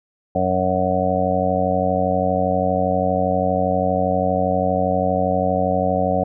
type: harmonic tone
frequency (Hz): 92.5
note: F#2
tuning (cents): 0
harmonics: 1 / 2 / 3 / 5 / 6 / 7 / 8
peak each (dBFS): -27 / -24 / -27 / -27 / -22 / -24 / -22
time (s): 0.35-6.24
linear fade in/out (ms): 5
effects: none